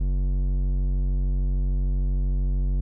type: tone with low-pass filter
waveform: square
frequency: 46.6 Hz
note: F#1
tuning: 13 cents sharp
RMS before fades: -23 dBFS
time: 0-2.81 s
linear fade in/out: 10 ms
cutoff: 210 Hz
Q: 0.52
effects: none